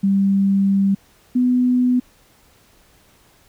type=tone pair in turn; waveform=sine; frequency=196.3 / 249.3 Hz; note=G3 / B3; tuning=+3 / +16 cents; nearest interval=major third; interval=413 cents; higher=second; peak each=-13 dBFS; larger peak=neither; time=0.03-0.95 / 1.35-2 s; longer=first; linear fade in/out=10 ms; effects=pink hiss -54 dBFS RMS until 3.48 s